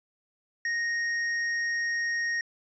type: tone with hard clipping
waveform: triangle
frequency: 1864.7 Hz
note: A#6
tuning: in tune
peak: -28 dBFS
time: 0.65-2.41 s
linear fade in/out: 2 ms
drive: 10 dB
effects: resampled to 16000 Hz